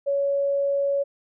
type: tone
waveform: sine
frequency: 560 Hz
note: C#5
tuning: 18 cents sharp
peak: -20 dBFS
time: 0.06-1.04 s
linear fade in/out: 20 ms
effects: none